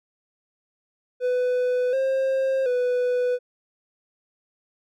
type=tone with pitch steps; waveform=triangle; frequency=498.6 / 532 / 495.2 Hz; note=B4 / C5 / B4; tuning=+16 / +29 / +5 cents; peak=-18 dBFS; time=1.2-3.39 s; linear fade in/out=50 ms; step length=730 ms; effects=none